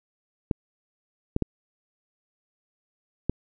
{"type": "clicks", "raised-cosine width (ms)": 3, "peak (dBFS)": -10, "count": 4, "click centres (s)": [0.512, 1.364, 1.423, 3.296], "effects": []}